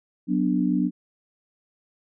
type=chord; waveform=sine; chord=B minor; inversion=second; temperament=equal; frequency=185 / 246.9 / 293.7 Hz; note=F#3 / B3 / D4; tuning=0 / 0 / 0 cents; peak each=-24 dBFS; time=0.27-0.91 s; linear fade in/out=50 ms; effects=none